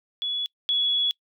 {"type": "tone pair in turn", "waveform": "sine", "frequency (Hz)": [3395, 3378], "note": ["G#7", "G#7"], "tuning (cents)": [37, 29], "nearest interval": "unison", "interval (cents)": 8, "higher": "first", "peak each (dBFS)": [-25, -20], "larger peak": "second", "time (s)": [[0.22, 0.46], [0.69, 1.11]], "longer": "second", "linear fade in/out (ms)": 0, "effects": ["noise-tail reverb RT60 0.1 s tail -25 dB re dry"]}